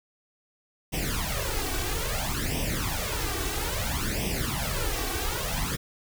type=noise with flanger; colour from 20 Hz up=pink; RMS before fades=-29 dBFS; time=0.92-5.77 s; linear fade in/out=20 ms; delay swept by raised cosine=0.35 to 2.65 ms; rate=0.6 Hz; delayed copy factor=+0.8; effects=none